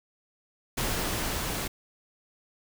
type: noise with level ramp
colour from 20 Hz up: pink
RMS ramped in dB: -29 to -32 dBFS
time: 0.77-1.68 s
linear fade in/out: 10 ms
effects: none